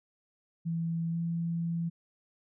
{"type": "tone with pitch glide", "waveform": "sine", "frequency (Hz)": [166, 168.03], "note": ["E3", "E3"], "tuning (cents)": [12, 33], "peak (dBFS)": -29, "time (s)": [0.65, 1.9], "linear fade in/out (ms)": 20, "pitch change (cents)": 21, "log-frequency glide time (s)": [1.11, 1.16], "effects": []}